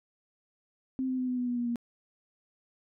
sine tone with pitch steps, 261.2 / 257.6 / 254.1 / 250.6 / 247.1 / 243.7 / 240.4 / 237 Hz, C4 / C4 / B3 / B3 / B3 / B3 / B3 / A#3, -3 / -27 / +49 / +25 / +1 / -23 / -46 / +29 cents, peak -28 dBFS, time 0.99-1.758 s, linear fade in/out 0 ms, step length 96 ms, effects none

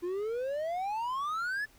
triangle exponential sweep, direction up, 341.2 to 1760 Hz, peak -29 dBFS, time 0.02-1.66 s, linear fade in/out 20 ms, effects pink hiss -61 dBFS RMS until 1.78 s

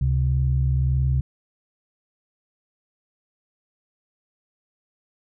sine tone pair together, 69.49 / 131.1 Hz, C#2 / C3, +5 / +4 cents, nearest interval major seventh, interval 1099 cents, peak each -20 dBFS, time 0.01-1.21 s, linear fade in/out 5 ms, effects tanh soft clip ceiling -10 dBFS

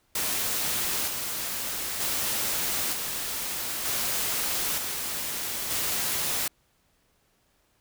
white noise with tremolo, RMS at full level -28 dBFS, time 0.15-6.48 s, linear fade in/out 5 ms, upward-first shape square, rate 0.54 Hz, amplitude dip 35%, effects pink hiss -68 dBFS RMS until 7.8 s

